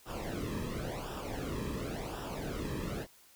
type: noise with flanger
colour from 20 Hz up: brown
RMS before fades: -38 dBFS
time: 0.05-3.07 s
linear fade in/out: 50 ms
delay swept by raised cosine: 0.46 to 1.41 ms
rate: 0.93 Hz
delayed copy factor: -0.8
effects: white hiss -61 dBFS RMS until 3.35 s